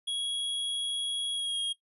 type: tone with pitch glide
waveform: square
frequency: 3322 to 3265 Hz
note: G#7 to G#7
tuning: 0 to -30 cents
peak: -30 dBFS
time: 0.07-1.73 s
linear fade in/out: 10 ms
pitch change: -30 cents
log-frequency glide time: 1.33-1.59 s
effects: noise-tail reverb RT60 0.1 s tail -17 dB re dry + resampled to 32000 Hz